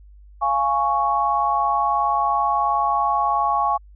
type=chord; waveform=sine; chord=Db major; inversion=first; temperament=just; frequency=693 / 831.5 / 1108.7 Hz; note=F5 / Ab5 / Db6; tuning=-14 / +2 / 0 cents; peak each=-25 / -21 / -20 dBFS; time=0.41-3.78 s; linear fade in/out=20 ms; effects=added 50 Hz sine -43 dBFS peak until 3.95 s